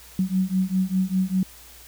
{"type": "beating tone pair", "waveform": "sine", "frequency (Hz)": [185, 190], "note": ["F#3", "F#3"], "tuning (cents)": [0, 46], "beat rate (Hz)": 5, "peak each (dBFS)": -23, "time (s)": [0.19, 1.43], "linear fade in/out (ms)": 2, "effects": ["added 60 Hz sine -51 dBFS peak until 1.87 s", "white hiss -47 dBFS RMS until 1.87 s"]}